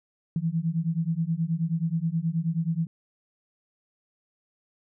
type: beating tone pair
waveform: sine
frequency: 160 / 169.4 Hz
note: D#3 / E3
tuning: +49 / +48 cents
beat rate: 9.4 Hz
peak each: -27 dBFS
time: 0.36-2.87 s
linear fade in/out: 2 ms
effects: none